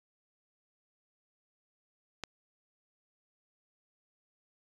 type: click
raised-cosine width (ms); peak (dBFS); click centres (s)
0.2; -19; 2.237
effects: resampled to 22050 Hz